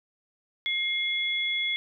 sine tone pair together, 2131 / 3385 Hz, C7 / G#7, +31 / +32 cents, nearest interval minor sixth, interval 801 cents, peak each -28 dBFS, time 0.66-1.76 s, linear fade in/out 0 ms, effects none

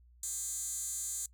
15% pulse tone with high-pass filter, 404.1 Hz, G#4, 47 cents flat, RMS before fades -38 dBFS, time 0.23-1.26 s, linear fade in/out 2 ms, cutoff 7800 Hz, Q 9.6, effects noise-tail reverb RT60 0.1 s tail -22 dB re dry + added 60 Hz sine -58 dBFS peak until 1.33 s

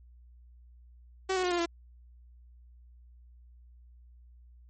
sawtooth tone with pitch steps, 379.5 / 369.1 / 359 / 349.2 / 339.7 Hz, F#4 / F#4 / F4 / F4 / F4, +44 / -4 / +48 / 0 / -48 cents, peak -23 dBFS, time 1.29-1.66 s, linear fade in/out 10 ms, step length 74 ms, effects added 60 Hz sine -52 dBFS peak until 4.69 s + MP3 32 kbps

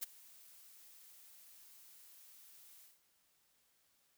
blue noise with ADSR envelope, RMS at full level -38 dBFS, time 0.01-3 s, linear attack 20 ms, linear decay 17 ms, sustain -22 dB, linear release 180 ms, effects white hiss -75 dBFS RMS until 4.17 s

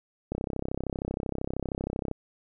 click train, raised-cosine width 2 ms, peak -17 dBFS, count 60, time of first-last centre 0.32-2.113 s, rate 32.9 Hz, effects none

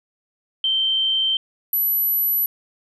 sine tone pair in turn, 3122 / 11821 Hz, G7 / F#9, -8 / -3 cents, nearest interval octave + major seventh, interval 2305 cents, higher second, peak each -17 / -17 dBFS, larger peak neither, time 0.64-1.37 / 1.73-2.46 s, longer neither, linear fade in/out 2 ms, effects none

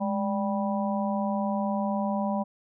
harmonic tone with a mistuned harmonic, 196 Hz, G3, in tune, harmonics 1 / 3 / 4 / 5, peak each -27 / -32 / -33 / -34 dBFS, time 0-2.44 s, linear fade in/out 20 ms, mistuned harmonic 1, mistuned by +96 cents, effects none

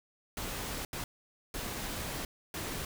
pink noise bursts at uneven times, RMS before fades -38 dBFS, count 4, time 0.37-0.85 / 0.93-1.04 / 1.54-2.25 / 2.54-2.85 s, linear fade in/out 2 ms, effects none

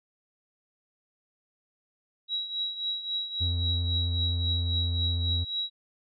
sine tone with tremolo, 3871 Hz, B7, 35 cents flat, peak -26 dBFS, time 2.28-5.7 s, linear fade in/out 50 ms, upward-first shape triangle, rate 3.7 Hz, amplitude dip 75%
triangle tone with pitch glide, 86.7 to 86.15 Hz, F2 to F2, -12 to -23 cents, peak -24 dBFS, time 3.4-5.45 s, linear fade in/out 20 ms, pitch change -11 cents, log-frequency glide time 3.99-4.95 s
effects none

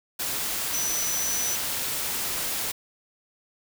sine tone in noise, 5950 Hz, F#8, 9 cents sharp, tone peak -27 dBFS, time 0.73-1.56 s, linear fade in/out 10 ms, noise white, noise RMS -29 dBFS, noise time 0.19-2.72 s, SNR -1 dB, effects none

